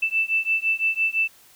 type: beating tone pair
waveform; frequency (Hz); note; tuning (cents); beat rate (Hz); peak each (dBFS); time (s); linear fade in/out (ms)
sine; 2648 / 2653.9; E7 / E7; +7 / +11; 5.9; -23; 0.02-1.28; 10
effects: white hiss -53 dBFS RMS until 1.55 s